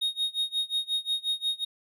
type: tone with tremolo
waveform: triangle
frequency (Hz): 3729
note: A#7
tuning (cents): 0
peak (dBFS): -22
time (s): 0.01-1.65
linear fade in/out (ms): 10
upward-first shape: sine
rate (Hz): 5.6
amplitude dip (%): 95
effects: none